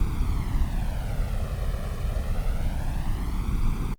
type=noise with flanger; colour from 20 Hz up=brown; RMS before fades=-25 dBFS; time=0-3.94 s; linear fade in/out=2 ms; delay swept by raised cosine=0.84 to 1.67 ms; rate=0.27 Hz; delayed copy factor=+1; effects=Opus 32 kbps